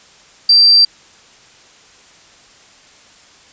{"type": "tone", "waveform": "sine", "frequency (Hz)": 4699, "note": "D8", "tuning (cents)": 0, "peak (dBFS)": -5, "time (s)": [0.49, 0.85], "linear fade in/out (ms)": 5, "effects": ["white hiss -45 dBFS RMS until 3.52 s", "resampled to 16000 Hz"]}